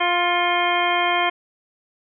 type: harmonic tone with a mistuned harmonic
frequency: 350.7 Hz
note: F4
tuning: 7 cents sharp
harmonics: 1 / 2 / 3 / 4 / 5 / 6 / 7 / 9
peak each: -28 / -22 / -23 / -30 / -28 / -25 / -29 / -27 dBFS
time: 0-1.3 s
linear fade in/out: 10 ms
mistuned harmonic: 6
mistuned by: +30 cents
effects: none